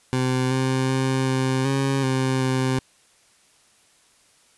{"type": "tone with pitch steps", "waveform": "20% pulse", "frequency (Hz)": [128.7, 131.1, 132, 131.2, 136.2, 131.3, 130.4], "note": ["C3", "C3", "C3", "C3", "C#3", "C3", "C3"], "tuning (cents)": [-28, 4, 16, 5, -30, 6, -5], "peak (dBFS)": -15, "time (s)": [0.13, 2.79], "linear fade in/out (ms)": 0, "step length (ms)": 380, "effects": ["white hiss -58 dBFS RMS until 4.57 s", "resampled to 24000 Hz"]}